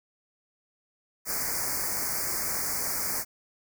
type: band-stop noise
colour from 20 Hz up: white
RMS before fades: -30 dBFS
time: 1.25-3.25 s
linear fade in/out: 50 ms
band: 2300 to 4600 Hz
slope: 96 dB/octave
effects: none